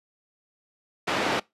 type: band-pass noise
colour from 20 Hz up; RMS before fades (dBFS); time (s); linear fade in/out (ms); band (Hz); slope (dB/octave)
pink; -26; 1.07-1.4; 10; 270 to 3300; 12
effects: noise-tail reverb RT60 0.2 s tail -23 dB re dry + resampled to 32000 Hz